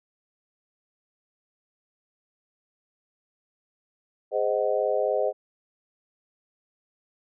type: chord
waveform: sine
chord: Ab dominant seventh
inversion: none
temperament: just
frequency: 415.3 / 519.1 / 623 / 747.5 Hz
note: Ab4 / C5 / Eb5 / Gb5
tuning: 0 / -14 / +2 / +17 cents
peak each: -28 / -26 / -26 / -32 dBFS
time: 4.31-5.33 s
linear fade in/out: 50 ms
effects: none